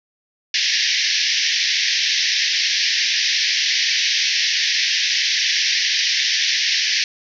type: band-pass noise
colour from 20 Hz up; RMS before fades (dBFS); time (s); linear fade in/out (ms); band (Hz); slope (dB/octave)
white; -19; 0.54-7.04; 2; 1700 to 5900; 96
effects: none